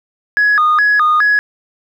sine tone with vibrato, 1436 Hz, F6, 48 cents sharp, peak -7 dBFS, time 0.37-1.39 s, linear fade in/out 0 ms, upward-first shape square, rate 2.4 Hz, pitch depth 270 cents each way, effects tanh soft clip ceiling -6 dBFS + 8-bit

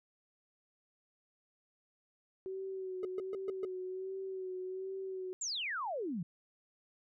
sine tone with vibrato, 376.5 Hz, F#4, 30 cents sharp, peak -38 dBFS, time 2.46-5.33 s, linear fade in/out 0 ms, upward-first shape sine, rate 1.3 Hz, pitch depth 35 cents each way
triangle tone bursts, 419.3 Hz, G#4, 17 cents sharp, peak -32 dBFS, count 5, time 3.03-3.65 s, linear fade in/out 2 ms, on 20 ms, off 130 ms
sine exponential sweep, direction down, 7670 to 156.3 Hz, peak -35 dBFS, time 5.41-6.23 s, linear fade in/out 5 ms
effects none

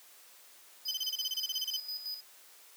square tone with tremolo, 4978 Hz, D#8, in tune, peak -36 dBFS, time 0.85-2.21 s, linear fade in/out 10 ms, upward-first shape square, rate 5.8 Hz, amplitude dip 60%
35% pulse tone bursts, 3073 Hz, G7, 35 cents flat, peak -30 dBFS, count 15, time 0.88-1.767 s, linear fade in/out 5 ms, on 33 ms, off 28 ms
effects white hiss -57 dBFS RMS until 2.76 s + high-pass 400 Hz 12 dB/octave

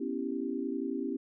sine chord, C# half-diminished seventh, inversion third, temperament equal, 246.9 / 277.2 / 329.6 / 392 Hz, B3 / C#4 / E4 / G4, 0 / 0 / 0 / 0 cents, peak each -37 / -35 / -38 / -38 dBFS, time 0-1.17 s, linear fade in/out 10 ms, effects none

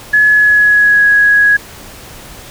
sine tone with pitch glide, 1701 to 1665 Hz, G#6 to G#6, +41 to +4 cents, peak -5 dBFS, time 0.13-1.57 s, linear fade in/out 10 ms, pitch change -37 cents, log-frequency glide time 0.3-1.04 s, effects pink hiss -33 dBFS RMS until 2.5 s

